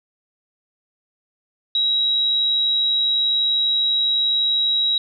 sine tone, 3853 Hz, B7, 44 cents flat, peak -16 dBFS, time 1.75-4.98 s, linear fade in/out 2 ms, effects none

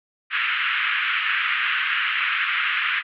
pink band-pass noise, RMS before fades -23 dBFS, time 0.3-3.03 s, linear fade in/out 50 ms, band 1300 to 3000 Hz, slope 48 dB/octave, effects none

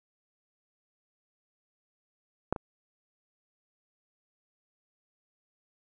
clicks, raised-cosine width 1 ms, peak -12 / -22 dBFS, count 2, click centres 2.526 / 2.562 s, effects none

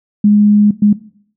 sine tone bursts at uneven times, 207.7 Hz, G#3, in tune, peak -5 dBFS, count 2, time 0.24-0.71 / 0.82-0.93 s, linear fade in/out 5 ms, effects noise-tail reverb RT60 0.6 s tail -18 dB re dry

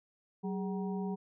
harmonic tone with a mistuned harmonic, 189.1 Hz, F#3, 38 cents sharp, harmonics 1 / 2 / 4 / 5, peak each -34 / -40 / -46 / -48 dBFS, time 0.43-1.16 s, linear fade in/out 20 ms, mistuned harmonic 2, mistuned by +140 cents, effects none

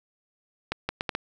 accelerating click train, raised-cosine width 0.3 ms, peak -11 dBFS, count 5, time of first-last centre 0.72-1.151 s, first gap 170 ms, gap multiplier 0.7, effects 8-bit

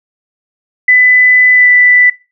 sine tone with pitch glide, 2000 to 1982.7 Hz, B6 to B6, +21 to +6 cents, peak -3 dBFS, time 0.88-2.1 s, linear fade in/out 5 ms, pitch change -15 cents, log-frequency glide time 1.54-1.68 s, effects noise-tail reverb RT60 0.3 s tail -21 dB re dry

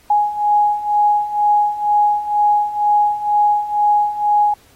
sine beating tone pair, 830.6 / 832.7 Hz, G#5 / G#5, 0 / +4 cents, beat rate 2.1 Hz, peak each -18 / -14 dBFS, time 0.1-4.54 s, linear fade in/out 5 ms, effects pink hiss -51 dBFS RMS until 4.75 s + AAC 48 kbps

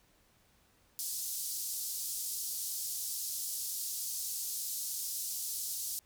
white band-pass noise, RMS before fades -38 dBFS, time 0.99-5.99 s, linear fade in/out 0 ms, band 4700 to 15000 Hz, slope 24 dB/octave, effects pink hiss -68 dBFS RMS until 6.05 s

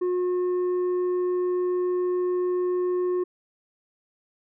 triangle tone with tanh clipping, 360.7 Hz, F#4, 44 cents flat, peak -23 dBFS, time 0.01-3.24 s, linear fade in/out 10 ms, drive 9 dB, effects none

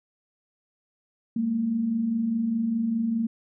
sine tone pair together, 203.6 / 228.5 Hz, G#3 / A#3, -34 / -34 cents, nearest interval major second, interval 200 cents, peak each -33 / -23 dBFS, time 1.36-3.27 s, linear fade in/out 5 ms, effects none

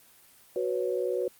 sine chord, F# suspended fourth, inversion none, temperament equal, 370 / 493.9 / 554.4 Hz, F#4 / B4 / C#5, 0 / 0 / 0 cents, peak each -30 / -30 / -33 dBFS, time 0.56-1.28 s, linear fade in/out 2 ms, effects white hiss -57 dBFS RMS until 1.39 s + Opus 24 kbps

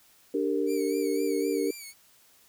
sine chord, G minor, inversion second, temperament equal with one note detuned, 293.7 / 392 / 460.3 Hz, D4 / G4 / Bb4, 0 / 0 / -22 cents, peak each -29 dBFS, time 0.34-1.71 s, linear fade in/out 5 ms
10% pulse tone with vibrato, 2280 Hz, C#7, 48 cents sharp, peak -32 dBFS, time 0.66-1.94 s, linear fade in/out 50 ms, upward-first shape sine, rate 3.9 Hz, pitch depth 69 cents each way
effects white hiss -60 dBFS RMS until 2.48 s

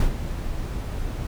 brown noise with ADSR envelope, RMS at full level -18 dBFS, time 0-1.27 s, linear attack 3 ms, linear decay 94 ms, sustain -10 dB, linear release 6 ms, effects none

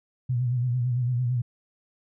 sine tone with vibrato, 123.5 Hz, B2, in tune, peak -22 dBFS, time 0.29-1.42 s, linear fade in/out 10 ms, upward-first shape sine, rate 8.9 Hz, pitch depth 66 cents each way, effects none

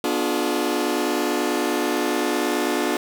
sawtooth chord, B diminished seventh, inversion none, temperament just, 246.9 / 296.3 / 355.6 / 426.7 Hz, B3 / D4 / F4 / Ab4, 0 / +15 / +31 / +47 cents, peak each -24 / -21 / -21 / -24 dBFS, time 0.04-2.97 s, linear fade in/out 2 ms, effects none

